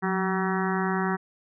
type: harmonic tone with a mistuned harmonic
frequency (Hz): 190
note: F#3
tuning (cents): +46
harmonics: 1 / 2 / 4 / 5 / 6 / 7 / 8 / 9 / 10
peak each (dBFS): -27 / -30 / -33 / -34 / -35 / -35 / -36 / -37 / -37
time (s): 0.02-1.17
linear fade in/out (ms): 20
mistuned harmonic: 1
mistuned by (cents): -63
effects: none